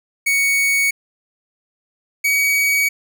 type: tone pair in turn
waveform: 45% pulse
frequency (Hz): 2230 / 2259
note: C#7 / C#7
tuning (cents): +10 / +32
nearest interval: unison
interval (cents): 22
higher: second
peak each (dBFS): -14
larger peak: neither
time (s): 0.26-0.91 / 2.24-2.89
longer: neither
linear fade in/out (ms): 10
effects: none